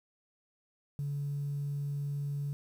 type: tone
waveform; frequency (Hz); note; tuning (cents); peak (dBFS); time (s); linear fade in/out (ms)
sine; 142.9; D3; -47; -31; 0.99-2.53; 0
effects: tanh soft clip ceiling -28 dBFS + 10-bit